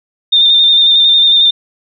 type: tone with vibrato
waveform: sine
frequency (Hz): 3624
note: A#7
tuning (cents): -50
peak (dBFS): -5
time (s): 0.32-1.51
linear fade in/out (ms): 10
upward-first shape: square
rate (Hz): 11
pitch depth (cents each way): 22
effects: none